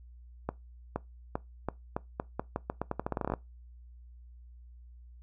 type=accelerating click train; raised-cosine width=1 ms; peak=-17 dBFS; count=21; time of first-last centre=0.49-3.338 s; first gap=470 ms; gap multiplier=0.84; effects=noise-tail reverb RT60 0.2 s tail -21 dB re dry + added 60 Hz sine -49 dBFS peak until 5.22 s